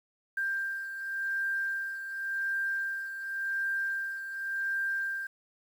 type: beating tone pair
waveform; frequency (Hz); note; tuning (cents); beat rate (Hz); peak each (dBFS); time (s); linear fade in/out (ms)
sine; 1585 / 1585.9; G6 / G6; +19 / +20; 0.9; -31 / -38; 0.37-5.27; 5
effects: 9-bit